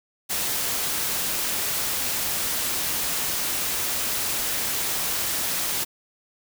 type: noise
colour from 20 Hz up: white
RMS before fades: -26 dBFS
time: 0.29-5.85 s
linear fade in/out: 20 ms
effects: none